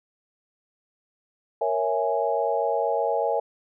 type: chord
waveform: sine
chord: A# half-diminished seventh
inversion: none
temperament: equal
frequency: 466.2 / 554.4 / 659.3 / 830.6 Hz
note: A#4 / C#5 / E5 / G#5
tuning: 0 / 0 / 0 / 0 cents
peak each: -27 dBFS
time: 1.61-3.4 s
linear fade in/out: 5 ms
effects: none